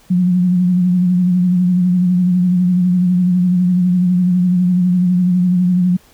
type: tone with vibrato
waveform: sine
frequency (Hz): 180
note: F#3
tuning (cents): -47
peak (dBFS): -10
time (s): 0.1-5.97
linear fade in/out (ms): 10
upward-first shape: sine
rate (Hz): 12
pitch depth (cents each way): 39
effects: pink hiss -49 dBFS RMS until 6.13 s